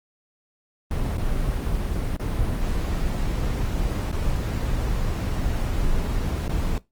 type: noise with dropouts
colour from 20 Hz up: brown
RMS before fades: -24 dBFS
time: 0.91-6.78 s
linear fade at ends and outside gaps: 1 ms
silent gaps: 1.172-1.181 / 2.165-2.196 / 4.116-4.126 / 6.48-6.494 s
effects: noise-tail reverb RT60 0.2 s tail -20 dB re dry + Opus 24 kbps